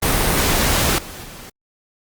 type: noise with level steps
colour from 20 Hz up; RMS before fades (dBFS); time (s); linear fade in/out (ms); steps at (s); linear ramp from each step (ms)
pink; -17 / -34 / -37; 0.02-1.5; 10; 0.98 / 1.24; 5
effects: Opus 32 kbps